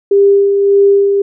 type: tone with tremolo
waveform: sine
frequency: 399.1 Hz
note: G4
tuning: 31 cents sharp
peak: -4 dBFS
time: 0.11-1.22 s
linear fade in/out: 5 ms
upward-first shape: sine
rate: 1.7 Hz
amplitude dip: 40%
effects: none